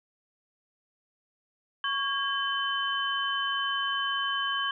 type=tone cluster; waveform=sine; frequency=1115 / 1627 / 3051 Hz; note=C#6 / G#6 / G7; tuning=+10 / -36 / -48 cents; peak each=-31 dBFS; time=1.84-4.71 s; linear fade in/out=2 ms; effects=none